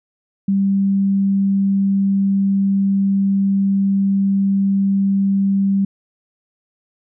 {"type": "tone", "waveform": "sine", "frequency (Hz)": 196.3, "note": "G3", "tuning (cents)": 3, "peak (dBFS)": -13, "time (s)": [0.48, 5.85], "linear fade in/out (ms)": 5, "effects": []}